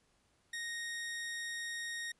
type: tone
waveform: sawtooth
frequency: 1864.7 Hz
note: A#6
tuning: in tune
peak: -35 dBFS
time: 0.53-2.12 s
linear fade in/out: 5 ms
effects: pink hiss -73 dBFS RMS until 2.19 s + resampled to 24000 Hz